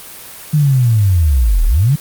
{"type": "linear two-way sweep", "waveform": "sine", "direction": "down then up", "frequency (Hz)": [155.3, 34.65, 155.3], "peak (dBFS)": -8, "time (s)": [0.53, 1.96], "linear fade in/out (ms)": 10, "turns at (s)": 1.66, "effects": ["white hiss -33 dBFS RMS until 2 s", "Opus 32 kbps"]}